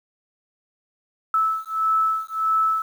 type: beating tone pair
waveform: sine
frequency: 1307 / 1308.6 Hz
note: E6 / E6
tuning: -15 / -13 cents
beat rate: 1.6 Hz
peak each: -22 dBFS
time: 1.34-2.82 s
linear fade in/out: 2 ms
effects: 8-bit